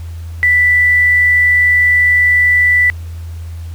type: tone with quantisation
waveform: sine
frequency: 1975.5 Hz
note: B6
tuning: in tune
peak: -7 dBFS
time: 0.43-2.9 s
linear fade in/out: 0 ms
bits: 6
effects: added 83 Hz sine -23 dBFS peak until 3.74 s + pink hiss -44 dBFS RMS until 3.74 s